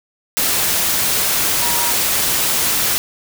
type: tone in noise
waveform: sine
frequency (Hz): 951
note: A#5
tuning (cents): +34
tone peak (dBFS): -24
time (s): 1.62-1.91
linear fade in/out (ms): 0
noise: white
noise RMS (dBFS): -17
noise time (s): 0.37-2.98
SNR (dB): -10
effects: none